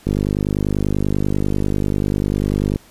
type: click train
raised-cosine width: 3 ms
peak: -6 dBFS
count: 136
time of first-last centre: 0.07-2.759 s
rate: 50.2 Hz
effects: pink hiss -48 dBFS RMS until 2.9 s + resampled to 32000 Hz